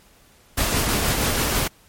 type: noise with tremolo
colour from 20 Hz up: pink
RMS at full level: -20 dBFS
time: 0.57-1.68 s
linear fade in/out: 10 ms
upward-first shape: triangle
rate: 6.2 Hz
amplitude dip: 30%
effects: pink hiss -54 dBFS RMS until 1.88 s + MP3 64 kbps